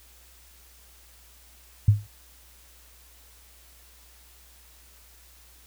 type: tone with exponential decay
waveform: sine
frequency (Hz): 103.83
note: G#2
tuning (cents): 0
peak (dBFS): -10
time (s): 1.88-2.07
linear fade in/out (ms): 5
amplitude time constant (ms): 40
effects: added 60 Hz sine -55 dBFS peak until 5.66 s + white hiss -55 dBFS RMS until 5.66 s